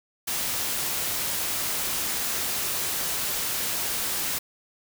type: noise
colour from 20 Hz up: white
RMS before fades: -28 dBFS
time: 0.27-4.39 s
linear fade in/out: 10 ms
effects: none